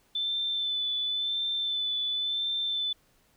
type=tone with vibrato; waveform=sine; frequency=3520 Hz; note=A7; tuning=in tune; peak=-27 dBFS; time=0.15-2.93 s; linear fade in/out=5 ms; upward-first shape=sine; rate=0.94 Hz; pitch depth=23 cents each way; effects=pink hiss -66 dBFS RMS until 3.36 s